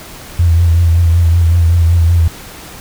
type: tone with vibrato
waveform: sine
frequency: 84.5 Hz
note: E2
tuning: 43 cents sharp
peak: -6 dBFS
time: 0.39-2.28 s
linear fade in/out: 5 ms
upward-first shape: triangle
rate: 5.3 Hz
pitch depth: 58 cents each way
effects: pink hiss -32 dBFS RMS until 2.8 s